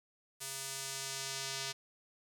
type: tone with band-pass filter sweep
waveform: square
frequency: 135.4 Hz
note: C#3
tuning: 40 cents flat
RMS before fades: -41 dBFS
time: 0.4-1.73 s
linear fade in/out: 20 ms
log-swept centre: 9300 to 5100 Hz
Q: 1.1
effects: none